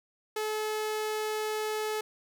sawtooth tone, 430 Hz, A4, 40 cents flat, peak -26 dBFS, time 0.36-2.01 s, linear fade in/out 5 ms, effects none

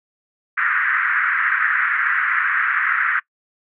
white band-pass noise, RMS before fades -19 dBFS, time 0.57-3.2 s, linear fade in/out 10 ms, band 1300 to 1900 Hz, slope 48 dB/octave, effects noise-tail reverb RT60 0.1 s tail -23 dB re dry

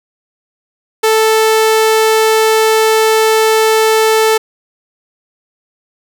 sawtooth tone, 440 Hz, A4, in tune, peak -4 dBFS, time 1.03-4.38 s, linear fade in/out 10 ms, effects none

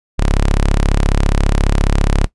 sawtooth tone, 34.65 Hz, C#1, in tune, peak -7 dBFS, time 0.18-2.27 s, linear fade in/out 20 ms, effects noise-tail reverb RT60 0.1 s tail -18 dB re dry + resampled to 24000 Hz

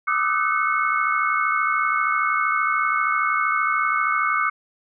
sine tone cluster, 1190 / 1263 / 1318 / 1509 / 2182 Hz, D6 / D#6 / E6 / F#6 / C#7, +22 / +26 / -1 / +34 / -28 cents, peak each -23 / -25 / -29 / -25 / -25 dBFS, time 0.07-4.5 s, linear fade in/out 10 ms, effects none

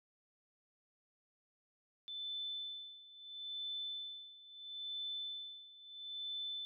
sine tone with tremolo, 3520 Hz, A7, in tune, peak -39 dBFS, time 2.08-6.65 s, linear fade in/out 0 ms, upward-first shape sine, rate 0.75 Hz, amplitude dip 85%, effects none

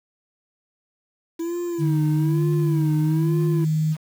triangle tone with vibrato, 327.5 Hz, E4, 11 cents flat, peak -22 dBFS, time 1.39-3.65 s, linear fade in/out 10 ms, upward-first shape sine, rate 1.1 Hz, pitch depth 110 cents each way
sine tone with pitch glide, 151.3 to 155.91 Hz, D#3 to D#3, -48 to +4 cents, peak -18 dBFS, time 1.78-3.97 s, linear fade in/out 50 ms, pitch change +52 cents, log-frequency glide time 2.9-3.13 s
effects 7-bit

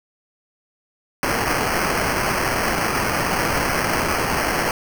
violet noise with sample-and-hold, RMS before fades -21 dBFS, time 1.23-4.71 s, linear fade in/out 0 ms, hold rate 3675 Hz, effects none

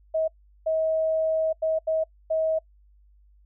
sine tone bursts at uneven times, 638 Hz, D#5, 43 cents sharp, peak -21 dBFS, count 5, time 0.14-0.28 / 0.66-1.53 / 1.62-1.79 / 1.87-2.04 / 2.3-2.59 s, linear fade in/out 10 ms, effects noise-tail reverb RT60 0.1 s tail -25 dB re dry + added 50 Hz sine -54 dBFS peak until 3.45 s

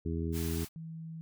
harmonic tone, 82.41 Hz, E2, in tune, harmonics 1 / 2 / 3 / 4 / 5, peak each -34 / -37 / -39 / -40 / -41 dBFS, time 0.05-0.65 s, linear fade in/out 10 ms
white band-stop noise, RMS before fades -43 dBFS, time 0.32-0.69 s, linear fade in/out 50 ms, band 290 to 620 Hz, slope 96 dB/octave
sine tone, 162.1 Hz, E3, 29 cents flat, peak -40 dBFS, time 0.76-1.21 s, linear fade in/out 0 ms
effects none

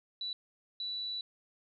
sine tone bursts at uneven times, 3951 Hz, B7, in tune, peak -35 dBFS, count 2, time 0.21-0.33 / 0.8-1.21 s, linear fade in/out 2 ms, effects none

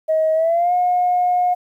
sine tone with pitch glide, 633 to 718.8 Hz, D#5 to F5, +30 to +50 cents, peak -13 dBFS, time 0.08-1.55 s, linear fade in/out 20 ms, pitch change +220 cents, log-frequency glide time 0.34-0.73 s, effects tanh soft clip ceiling -9 dBFS + 9-bit

